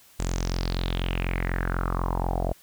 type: tone with low-pass filter sweep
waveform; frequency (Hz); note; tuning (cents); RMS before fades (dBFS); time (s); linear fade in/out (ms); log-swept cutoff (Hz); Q
sawtooth; 44.1; F1; +18; -27; 0.19-2.53; 10; 7700 to 630; 5.2
effects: white hiss -55 dBFS RMS until 2.62 s